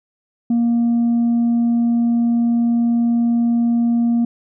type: tone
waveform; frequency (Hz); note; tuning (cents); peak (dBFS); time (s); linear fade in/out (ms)
sine; 235.1; A#3; +15; -11; 0.5-4.25; 5
effects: tanh soft clip ceiling -12 dBFS